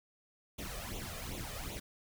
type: noise with flanger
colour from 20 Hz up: pink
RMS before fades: -42 dBFS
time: 0.58-1.8 s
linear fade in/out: 10 ms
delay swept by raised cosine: 0.29 to 1.69 ms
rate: 2.6 Hz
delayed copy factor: +0.75
effects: none